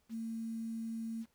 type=tone with quantisation; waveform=sine; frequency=226.1 Hz; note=A3; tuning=47 cents sharp; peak=-37 dBFS; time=0.09-1.26 s; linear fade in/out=50 ms; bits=10; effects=pink hiss -75 dBFS RMS until 1.34 s